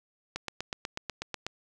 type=click train; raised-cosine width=0.2 ms; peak=-16 dBFS; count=10; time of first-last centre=0.36-1.466 s; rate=8.14 Hz; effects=none